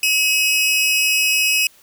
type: tone pair together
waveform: sawtooth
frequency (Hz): 2551 / 2902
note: D#7 / F#7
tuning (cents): +43 / -34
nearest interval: major second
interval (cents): 223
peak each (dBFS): -12 / -19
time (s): 0.03-1.67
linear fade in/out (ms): 2
effects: white hiss -51 dBFS RMS until 1.82 s